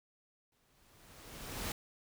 pink noise with exponential growth, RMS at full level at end -37 dBFS, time 0.52-1.72 s, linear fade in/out 2 ms, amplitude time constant 260 ms, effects none

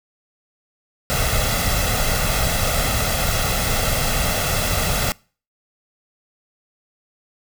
pink noise with comb filter, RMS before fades -20 dBFS, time 1.1-5.12 s, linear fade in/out 0 ms, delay 1.5 ms, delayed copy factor +0.65, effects noise-tail reverb RT60 0.4 s tail -25 dB re dry

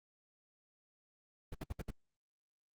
brown noise bursts, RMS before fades -39 dBFS, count 5, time 1.52-1.907 s, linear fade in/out 5 ms, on 27 ms, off 63 ms, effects Opus 24 kbps

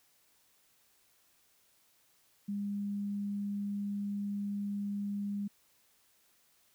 sine tone, 202.5 Hz, G#3, 43 cents flat, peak -33 dBFS, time 2.48-5.48 s, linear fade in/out 10 ms, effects white hiss -69 dBFS RMS until 6.74 s

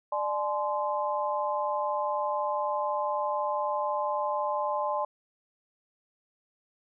sine tone cluster, 596 / 850 / 1038 Hz, D5 / G#5 / C6, +25 / +40 / -14 cents, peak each -31 dBFS, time 0.12-5.05 s, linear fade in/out 5 ms, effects none

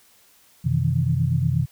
sine tone cluster, 91 / 128.5 / 156.5 / 165 Hz, F#2 / C3 / D#3 / E3, -28 / -31 / +10 / +2 cents, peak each -26 / -21 / -24 / -27 dBFS, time 0.64-1.66 s, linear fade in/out 20 ms, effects white hiss -56 dBFS RMS until 1.71 s

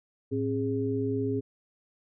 sine tone cluster, 110.5 / 267.7 / 412.1 Hz, A2 / C4 / G#4, +8 / +40 / -13 cents, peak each -32 / -30 / -30 dBFS, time 0.31-1.41 s, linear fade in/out 20 ms, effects none

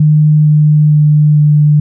sine tone with pitch steps, 152.1 / 151.14 / 150.18 / 149.23 Hz, D#3 / D#3 / D3 / D3, -39 / -50 / +39 / +28 cents, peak -4 dBFS, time 0-1.8 s, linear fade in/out 5 ms, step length 450 ms, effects none

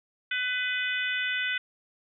harmonic tone, 500 Hz, B4, 21 cents sharp, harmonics 3 / 4 / 5 / 6 / 7, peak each -30 / -32 / -34 / -36 / -37 dBFS, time 0.31-1.58 s, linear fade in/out 5 ms, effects none

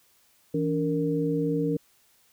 sine tone cluster, 162.9 / 286.4 / 463.2 Hz, E3 / D4 / A#4, -20 / -43 / -11 cents, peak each -28 / -27 / -28 dBFS, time 0.54-1.77 s, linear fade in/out 5 ms, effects white hiss -63 dBFS RMS until 2.32 s

